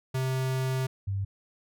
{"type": "tone pair in turn", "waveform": ["square", "sine"], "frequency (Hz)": [130.81, 98.31], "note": ["C3", "G2"], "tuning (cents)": [0, 5], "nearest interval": "perfect fourth", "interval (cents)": 495, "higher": "first", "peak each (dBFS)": -27, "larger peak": "neither", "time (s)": [[0.14, 0.87], [1.07, 1.25]], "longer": "first", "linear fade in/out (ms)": 10, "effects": []}